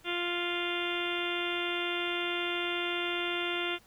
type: harmonic tone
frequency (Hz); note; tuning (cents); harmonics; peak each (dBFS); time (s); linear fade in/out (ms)
349.2; F4; 0; 1 / 2 / 3 / 4 / 5 / 6 / 7 / 8 / 9 / 10; -35 / -41 / -44 / -38 / -46 / -39 / -41 / -38 / -42 / -39; 0.04-3.79; 50
effects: pink hiss -61 dBFS RMS until 3.86 s